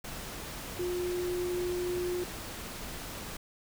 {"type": "tone in noise", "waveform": "sine", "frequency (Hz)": 356.9, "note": "F4", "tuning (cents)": 38, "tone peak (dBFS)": -30, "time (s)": [0.79, 2.24], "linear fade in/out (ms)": 5, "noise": "pink", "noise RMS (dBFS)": -41, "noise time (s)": [0.04, 3.37], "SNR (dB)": 8, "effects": []}